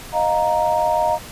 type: chord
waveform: sine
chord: Eb suspended second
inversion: none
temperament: equal with one note detuned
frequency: 622.3 / 708.2 / 932.3 Hz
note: Eb5 / F5 / Bb5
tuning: 0 / +24 / 0 cents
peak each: -20 / -21 / -19 dBFS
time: 0.12-1.19 s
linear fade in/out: 50 ms
effects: pink hiss -36 dBFS RMS until 1.31 s + resampled to 32000 Hz